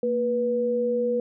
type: tone pair together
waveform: sine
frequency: 230.7 / 487.9 Hz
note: A#3 / B4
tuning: -18 / -21 cents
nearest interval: octave + minor second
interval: 1297 cents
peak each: -29 / -22 dBFS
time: 0.03-1.2 s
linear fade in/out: 2 ms
effects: none